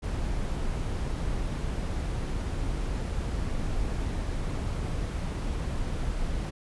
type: noise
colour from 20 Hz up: brown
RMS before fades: -30 dBFS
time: 0.02-6.51 s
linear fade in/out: 20 ms
effects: resampled to 24000 Hz